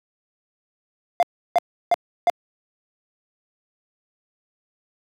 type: tone bursts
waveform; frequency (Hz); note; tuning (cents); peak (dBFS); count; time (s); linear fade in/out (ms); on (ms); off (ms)
triangle; 697; F5; -4; -11; 4; 1.2-2.298; 0; 27; 330
effects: high-pass 300 Hz 12 dB/octave